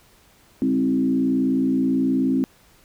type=tone with frequency modulation; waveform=sine; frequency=264.2 Hz; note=C4; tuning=17 cents sharp; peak=-17 dBFS; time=0.62-2.44 s; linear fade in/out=0 ms; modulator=58.7 Hz; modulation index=0.91; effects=pink hiss -55 dBFS RMS until 2.84 s